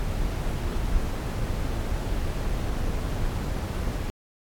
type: noise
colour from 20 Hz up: brown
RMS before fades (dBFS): -27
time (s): 0-4.1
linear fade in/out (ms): 0
effects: AAC 64 kbps